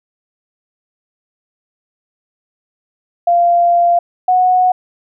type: tone pair in turn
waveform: sine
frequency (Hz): 693 / 734.2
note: F5 / F#5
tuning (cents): -14 / -14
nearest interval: minor second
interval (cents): 100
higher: second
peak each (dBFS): -8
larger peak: neither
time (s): 3.27-3.99 / 4.28-4.72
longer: first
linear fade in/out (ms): 5
effects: none